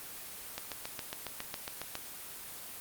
click train, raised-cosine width 0.2 ms, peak -19 dBFS, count 11, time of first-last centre 0.58-1.954 s, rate 7.28 Hz, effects white hiss -45 dBFS RMS until 2.8 s + Opus 24 kbps

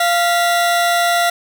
30% pulse tone pair together, 693 / 1945.4 Hz, F5 / B6, -14 / -27 cents, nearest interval octave + tritone, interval 1787 cents, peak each -11 / -18 dBFS, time 0-1.3 s, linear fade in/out 5 ms, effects none

